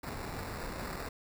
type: noise with sample-and-hold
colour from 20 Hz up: pink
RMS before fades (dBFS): -40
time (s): 0.03-1.09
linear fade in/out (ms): 5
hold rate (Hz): 3150
effects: none